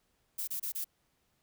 violet noise bursts, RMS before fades -36 dBFS, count 4, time 0.38-0.845 s, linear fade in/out 10 ms, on 96 ms, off 27 ms, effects pink hiss -75 dBFS RMS until 1.42 s

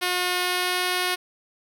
5% pulse tone with pitch glide, 360 to 362.5 Hz, F#4 to F#4, -47 to -35 cents, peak -11 dBFS, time 0.01-1.16 s, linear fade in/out 20 ms, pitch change +12 cents, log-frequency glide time 0.31-0.85 s, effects none

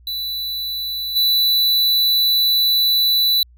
square tone with level steps, 3970 Hz, B7, 8 cents sharp, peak -23 / -14 dBFS, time 0.07-3.43 s, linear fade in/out 2 ms, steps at 1.15 s, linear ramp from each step 20 ms, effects added 60 Hz sine -45 dBFS peak until 3.57 s

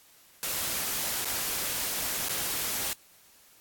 white noise with dropouts, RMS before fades -31 dBFS, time 0.43-2.93 s, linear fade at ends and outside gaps 0 ms, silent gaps 1.247-1.255 / 2.285-2.294 s, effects white hiss -58 dBFS RMS until 3.6 s + AAC 64 kbps

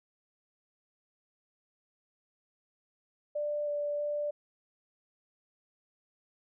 sine tone with pitch steps, 591 / 585 / 589 Hz, D5 / D5 / D5, +11 / -7 / +5 cents, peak -30 dBFS, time 3.35-4.31 s, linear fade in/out 10 ms, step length 320 ms, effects none

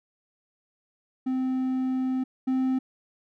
triangle tone pair in turn, 259 / 260.3 Hz, C4 / C4, -17 / -9 cents, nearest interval unison, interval 8 cents, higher second, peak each -22 / -20 dBFS, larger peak second, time 1.26-2.24 / 2.47-2.79 s, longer first, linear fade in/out 10 ms, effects none

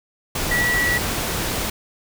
sine tone in noise, 1941 Hz, B6, 31 cents flat, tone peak -18 dBFS, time 0.51-0.98 s, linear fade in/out 5 ms, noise pink, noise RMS -24 dBFS, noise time 0.35-1.7 s, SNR +3 dB, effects none

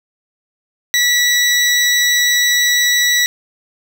20% pulse tone, 1949 Hz, B6, 23 cents flat, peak -6 dBFS, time 0.94-3.26 s, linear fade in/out 0 ms, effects none

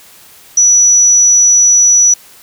sine tone, 5900 Hz, F#8, 6 cents flat, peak -4 dBFS, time 0.57-2.14 s, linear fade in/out 5 ms, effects white hiss -40 dBFS RMS until 2.42 s

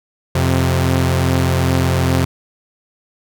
sawtooth tone pair together, 88.04 / 130.81 Hz, F2 / C3, +14 / 0 cents, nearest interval perfect fifth, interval 686 cents, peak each -12 dBFS, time 0.35-2.25 s, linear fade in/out 5 ms, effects none

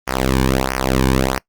sawtooth tone with flanger, 65.41 Hz, C2, in tune, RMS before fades -17 dBFS, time 0.07-1.39 s, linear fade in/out 10 ms, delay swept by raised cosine 0.25 to 1.55 ms, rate 1.5 Hz, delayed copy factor -0.9, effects noise-tail reverb RT60 0.1 s tail -22 dB re dry + Opus 48 kbps

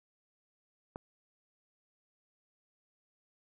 click, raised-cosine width 1 ms, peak -26 dBFS, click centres 0.959 s, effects none

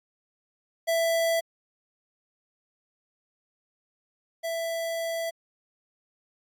square tone pair in turn, 663 / 663 Hz, E5 / E5, +10 / +10 cents, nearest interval unison, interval 0 cents, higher neither, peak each -23 / -29 dBFS, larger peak first, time 0.87-1.41 / 4.43-5.31 s, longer second, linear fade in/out 20 ms, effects AAC 64 kbps

